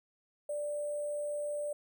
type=tone with sample-and-hold; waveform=sine; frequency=587.3 Hz; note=D5; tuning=in tune; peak=-33 dBFS; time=0.49-1.73 s; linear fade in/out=5 ms; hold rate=8820 Hz; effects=none